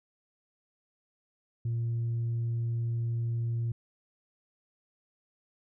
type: tone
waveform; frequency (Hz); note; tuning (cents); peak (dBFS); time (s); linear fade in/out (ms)
sine; 116.54; A#2; 0; -26; 1.65-3.72; 5
effects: tanh soft clip ceiling -26 dBFS